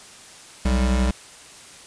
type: tone pair together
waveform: square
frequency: 62.4 / 197.99 Hz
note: B1 / G3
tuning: +19 / +18 cents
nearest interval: octave + minor sixth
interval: 1999 cents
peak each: -19 / -25 dBFS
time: 0.65-1.11 s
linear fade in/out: 5 ms
effects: white hiss -44 dBFS RMS until 1.86 s + resampled to 22050 Hz